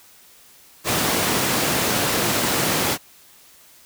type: high-pass noise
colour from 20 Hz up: pink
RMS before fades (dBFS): -21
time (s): 0.84-2.98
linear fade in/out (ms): 50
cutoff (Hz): 150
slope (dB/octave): 12
effects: white hiss -50 dBFS RMS until 3.85 s